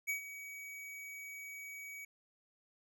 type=tone with ADSR envelope; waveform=square; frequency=2265 Hz; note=C#7; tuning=37 cents sharp; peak=-33 dBFS; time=0.07-2.05 s; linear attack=24 ms; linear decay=110 ms; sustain=-13 dB; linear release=5 ms; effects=none